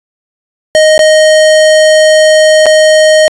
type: tone with dropouts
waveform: square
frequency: 622.3 Hz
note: D#5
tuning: in tune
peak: -3 dBFS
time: 0.75-3.28 s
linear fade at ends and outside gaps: 0 ms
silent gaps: 0.979-0.992 / 2.658-2.665 s
effects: resampled to 22050 Hz